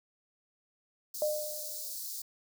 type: high-pass noise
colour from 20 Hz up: white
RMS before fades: -40 dBFS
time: 1.14-2.22 s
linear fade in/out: 5 ms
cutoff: 4200 Hz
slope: 48 dB/octave
type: tone with exponential decay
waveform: sine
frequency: 605 Hz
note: D#5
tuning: 49 cents flat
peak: -25 dBFS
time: 1.22-1.96 s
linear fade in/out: 1 ms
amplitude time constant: 160 ms
effects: none